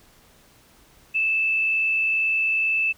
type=tone with frequency modulation; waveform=sine; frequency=2630 Hz; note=E7; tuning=5 cents flat; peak=-19 dBFS; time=1.14-2.93 s; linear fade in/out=20 ms; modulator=62.2 Hz; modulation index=0.5; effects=pink hiss -55 dBFS RMS until 2.97 s